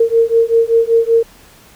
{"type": "beating tone pair", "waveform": "sine", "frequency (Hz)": [456.3, 461.5], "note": ["A#4", "A#4"], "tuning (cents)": [-37, -17], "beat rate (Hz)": 5.2, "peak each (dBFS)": -12, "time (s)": [0, 1.23], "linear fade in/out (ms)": 5, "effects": ["pink hiss -44 dBFS RMS until 1.75 s"]}